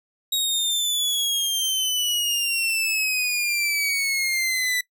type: exponential sweep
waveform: sawtooth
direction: down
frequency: 3800 to 1975.5 Hz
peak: -18 dBFS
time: 0.32-4.81 s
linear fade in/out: 5 ms
effects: noise-tail reverb RT60 0.1 s tail -21 dB re dry